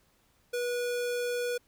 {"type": "tone", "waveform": "square", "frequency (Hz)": 486.2, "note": "B4", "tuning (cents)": -27, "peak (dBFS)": -30, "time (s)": [0.53, 1.58], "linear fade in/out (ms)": 10, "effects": ["pink hiss -68 dBFS RMS until 1.67 s"]}